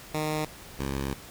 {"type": "tone pair in turn", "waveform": "10% pulse", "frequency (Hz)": [153.9, 68.28], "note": ["D#3", "C#2"], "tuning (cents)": [-19, -26], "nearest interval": "octave + major second", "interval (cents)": 1407, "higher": "first", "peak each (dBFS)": [-19, -21], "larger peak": "first", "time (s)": [[0.14, 0.45], [0.79, 1.14]], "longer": "second", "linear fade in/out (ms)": 5, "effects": ["pink hiss -46 dBFS RMS until 1.3 s"]}